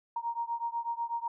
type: beating tone pair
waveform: sine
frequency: 931 / 939.1 Hz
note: A#5 / A#5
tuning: -2 / +13 cents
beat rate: 8.1 Hz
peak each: -34 / -35 dBFS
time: 0.16-1.28 s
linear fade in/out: 5 ms
effects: none